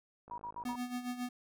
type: click train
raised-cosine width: 1 ms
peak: -40 dBFS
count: 26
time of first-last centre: 0.28-0.751 s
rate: 53.1 Hz
type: tone bursts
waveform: sine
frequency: 960 Hz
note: B5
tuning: 49 cents flat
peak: -39 dBFS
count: 4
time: 0.31-0.758 s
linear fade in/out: 2 ms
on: 70 ms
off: 56 ms
type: tone with tremolo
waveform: square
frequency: 246.9 Hz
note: B3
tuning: in tune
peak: -35 dBFS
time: 0.65-1.29 s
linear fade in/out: 5 ms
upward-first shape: sine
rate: 7.3 Hz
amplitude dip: 70%
effects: none